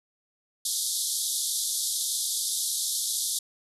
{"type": "band-pass noise", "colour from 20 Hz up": "white", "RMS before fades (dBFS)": -29, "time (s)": [0.65, 3.39], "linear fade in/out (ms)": 5, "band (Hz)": [3400, 12000], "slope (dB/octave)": 96, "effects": []}